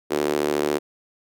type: tone with high-pass filter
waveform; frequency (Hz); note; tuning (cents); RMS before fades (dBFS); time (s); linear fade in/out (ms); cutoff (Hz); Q
sawtooth; 74; D2; +14; -23; 0.1-0.79; 20; 370; 3
effects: none